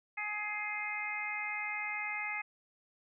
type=harmonic tone; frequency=419.7 Hz; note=G#4; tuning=18 cents sharp; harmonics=2 / 3 / 4 / 5 / 6; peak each=-43 / -46 / -46 / -37 / -41 dBFS; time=0.17-2.42 s; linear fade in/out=10 ms; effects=none